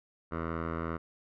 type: tone with low-pass filter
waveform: 10% pulse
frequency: 82.41 Hz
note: E2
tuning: in tune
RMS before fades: -35 dBFS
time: 0.31-0.98 s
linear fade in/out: 20 ms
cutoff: 1400 Hz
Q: 2.5
effects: none